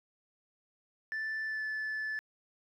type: tone with pitch glide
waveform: sine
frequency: 1760 to 1739.8 Hz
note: A6 to A6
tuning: 0 to -20 cents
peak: -31 dBFS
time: 1.12-2.19 s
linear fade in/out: 0 ms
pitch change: -20 cents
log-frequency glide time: 1.46-1.63 s
effects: tanh soft clip ceiling -32 dBFS + 12-bit